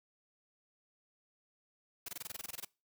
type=noise bursts; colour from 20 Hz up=white; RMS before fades=-42 dBFS; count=13; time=2.06-2.649 s; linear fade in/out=5 ms; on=25 ms; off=22 ms; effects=noise-tail reverb RT60 0.3 s tail -24 dB re dry